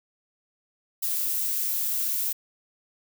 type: noise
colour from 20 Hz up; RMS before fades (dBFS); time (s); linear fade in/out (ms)
violet; -27; 1.02-2.33; 10
effects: none